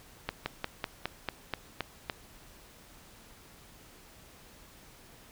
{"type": "slowing click train", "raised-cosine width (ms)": 0.3, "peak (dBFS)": -15, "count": 9, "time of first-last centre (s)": [0.29, 2.098], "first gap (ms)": 170, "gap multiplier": 1.08, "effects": ["pink hiss -55 dBFS RMS until 5.31 s"]}